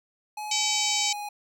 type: tone with pitch glide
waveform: square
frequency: 846 to 828.1 Hz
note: G#5 to G#5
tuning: +32 to -5 cents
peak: -33 dBFS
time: 0.37-1.29 s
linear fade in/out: 5 ms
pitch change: -37 cents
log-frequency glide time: 0.69-1.16 s
type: harmonic tone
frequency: 766 Hz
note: G5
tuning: 40 cents flat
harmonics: 3 / 4 / 5 / 6 / 7 / 8 / 9 / 10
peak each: -32 / -32 / -32 / -32 / -32 / -32 / -32 / -32 dBFS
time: 0.51-1.13 s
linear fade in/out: 5 ms
effects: none